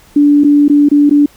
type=tone with dropouts; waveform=sine; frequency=290.5 Hz; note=D4; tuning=19 cents flat; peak=-4 dBFS; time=0.16-1.26 s; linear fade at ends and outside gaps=5 ms; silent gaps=0.438-0.444 / 0.682-0.697 / 0.888-0.914 / 1.096-1.109 s; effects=pink hiss -44 dBFS RMS until 1.36 s